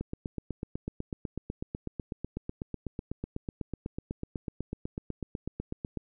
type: click train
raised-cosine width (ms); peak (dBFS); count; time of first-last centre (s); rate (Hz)
3; -21; 49; 0.01-5.973; 8.05
effects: none